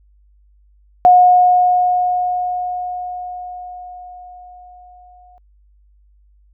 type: tone with exponential decay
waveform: sine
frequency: 723 Hz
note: F#5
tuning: 40 cents flat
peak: -4 dBFS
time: 1.05-5.38 s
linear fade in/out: 0 ms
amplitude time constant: 940 ms
effects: added 50 Hz sine -49 dBFS peak until 6.53 s